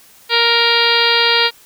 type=harmonic tone with a mistuned harmonic; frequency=467.8 Hz; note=A#4; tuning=6 cents sharp; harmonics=1 / 2 / 3 / 4 / 5 / 6 / 7 / 8 / 9 / 10; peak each=-20 / -20 / -20 / -20 / -20 / -20 / -20 / -20 / -20 / -20 dBFS; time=0.29-1.51 s; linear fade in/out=50 ms; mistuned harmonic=9; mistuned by=-24 cents; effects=white hiss -46 dBFS RMS until 1.65 s